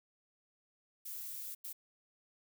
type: noise bursts at uneven times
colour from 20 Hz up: violet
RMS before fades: -44 dBFS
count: 2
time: 1.05-1.55 / 1.64-1.73 s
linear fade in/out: 10 ms
effects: none